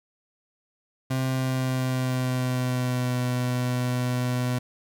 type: tone with pitch glide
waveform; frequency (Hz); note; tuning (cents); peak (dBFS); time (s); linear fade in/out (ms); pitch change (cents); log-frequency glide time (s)
30% pulse; 130.81 to 124.69; C3 to B2; 0 to +17; -21; 1.1-4.59; 10; -83; 1.29-3.19
effects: none